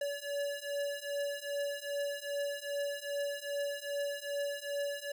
square beating tone pair, 569 / 571.5 Hz, C#5 / D5, +45 / -47 cents, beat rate 2.5 Hz, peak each -39 / -38 dBFS, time 0.01-5.12 s, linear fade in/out 5 ms, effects none

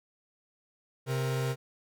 45% pulse tone pair together, 131.81 / 469.7 Hz, C3 / A#4, +13 / +13 cents, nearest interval octave + minor seventh, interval 2200 cents, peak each -29 / -36 dBFS, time 1.06-1.56 s, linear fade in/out 50 ms, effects none

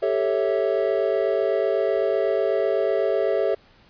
triangle chord, A dominant seventh, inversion third, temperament equal with one note detuned, 392 / 440 / 554.4 / 654.3 Hz, G4 / A4 / C#5 / E5, 0 / 0 / 0 / -13 cents, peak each -23 dBFS, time 0.02-3.55 s, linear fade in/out 10 ms, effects pink hiss -55 dBFS RMS until 3.89 s + resampled to 11025 Hz

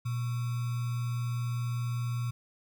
sine tone with sample-and-hold, 120 Hz, B2, 49 cents flat, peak -29 dBFS, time 0.05-2.31 s, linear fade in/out 10 ms, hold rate 1225 Hz, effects none

